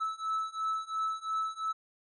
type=beating tone pair; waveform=triangle; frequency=1305 / 1307.9 Hz; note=E6 / E6; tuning=-18 / -14 cents; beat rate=2.9 Hz; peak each=-33 / -32 dBFS; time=0-1.73 s; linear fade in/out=20 ms; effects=resampled to 24000 Hz